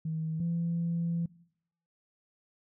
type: tone pair in turn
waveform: sine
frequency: 159.4 / 168.88 Hz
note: D#3 / E3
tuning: +42 / +42 cents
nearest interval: minor second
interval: 100 cents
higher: second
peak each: -30 / -27 dBFS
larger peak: second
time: 0.05-0.4 / 0.4-1.26 s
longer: second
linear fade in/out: 5 ms
effects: noise-tail reverb RT60 0.7 s tail -22 dB re dry + tanh soft clip ceiling -24 dBFS